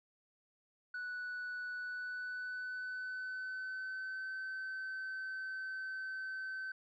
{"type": "tone with pitch glide", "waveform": "sine", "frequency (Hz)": [1480, 1534.8], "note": ["F#6", "G6"], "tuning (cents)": [0, -37], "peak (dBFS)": -37, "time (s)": [0.94, 6.72], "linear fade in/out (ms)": 5, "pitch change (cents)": 63, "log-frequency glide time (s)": [1.74, 4.32], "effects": ["tanh soft clip ceiling -38 dBFS"]}